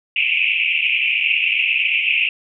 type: band-pass noise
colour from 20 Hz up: white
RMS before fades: -18 dBFS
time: 0.16-2.29 s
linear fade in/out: 5 ms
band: 2300 to 2800 Hz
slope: 96 dB/octave
effects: none